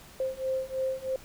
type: beating tone pair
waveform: sine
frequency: 523.3 / 526.4 Hz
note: C5 / C5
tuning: 0 / +10 cents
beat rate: 3.1 Hz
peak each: -32 / -31 dBFS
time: 0.2-1.16 s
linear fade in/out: 2 ms
effects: pink hiss -51 dBFS RMS until 1.24 s